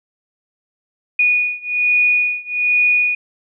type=beating tone pair; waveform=sine; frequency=2461 / 2462.2 Hz; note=D#7 / D#7; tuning=-20 / -19 cents; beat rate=1.2 Hz; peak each=-16 / -17 dBFS; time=1.19-3.15 s; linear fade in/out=5 ms; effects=none